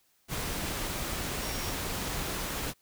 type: tone in noise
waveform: sine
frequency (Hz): 5588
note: F8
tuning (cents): 0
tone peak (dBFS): -43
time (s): 1.39-1.75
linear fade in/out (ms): 50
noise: pink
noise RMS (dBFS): -34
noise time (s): 0.28-2.74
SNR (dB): -12
effects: white hiss -69 dBFS RMS until 2.81 s